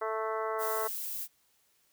harmonic tone, 220 Hz, A3, in tune, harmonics 2 / 3 / 4 / 5 / 6 / 7 / 8 / 9, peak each -35 / -37 / -40 / -37 / -39 / -47 / -52 / -47 dBFS, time 0.01-0.88 s, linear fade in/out 10 ms
violet noise, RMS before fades -37 dBFS, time 0.58-1.28 s, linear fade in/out 50 ms
effects white hiss -70 dBFS RMS until 1.92 s

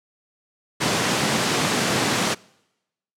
pink high-pass noise, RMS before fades -21 dBFS, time 0.8-2.35 s, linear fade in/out 20 ms, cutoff 130 Hz, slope 24 dB/octave, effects noise-tail reverb RT60 0.9 s tail -25 dB re dry + low-pass 8000 Hz 12 dB/octave

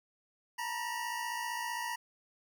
25% pulse tone pair together, 908 / 963.4 Hz, A#5 / B5, -46 / -43 cents, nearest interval minor second, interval 103 cents, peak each -36 / -33 dBFS, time 0.58-1.96 s, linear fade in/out 10 ms, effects none

